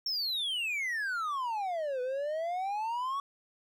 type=exponential two-way sweep; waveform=triangle; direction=down then up; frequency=5500 to 493.9 to 1135 Hz; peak=-29 dBFS; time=0.06-3.2 s; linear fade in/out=2 ms; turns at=2.01 s; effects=none